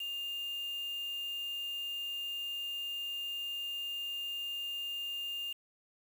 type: tone with quantisation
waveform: sine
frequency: 2809 Hz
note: F7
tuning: 9 cents sharp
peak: -36 dBFS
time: 0-5.53 s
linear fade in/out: 5 ms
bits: 8
effects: none